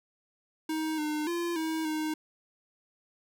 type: tone with pitch steps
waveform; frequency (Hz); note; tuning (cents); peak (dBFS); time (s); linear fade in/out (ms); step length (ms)
square; 314.9 / 303.1 / 343.7 / 319.4 / 310.4; D#4 / D#4 / F4 / D#4 / D#4; +21 / -45 / -28 / +45 / -4; -30; 0.69-2.14; 5; 290
effects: none